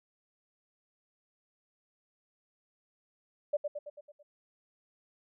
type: tone with echo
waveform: sine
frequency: 587.3 Hz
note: D5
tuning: in tune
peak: -25 dBFS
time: 3.53-3.57 s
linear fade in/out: 10 ms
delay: 110 ms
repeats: 6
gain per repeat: -5 dB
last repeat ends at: 4.23 s
effects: none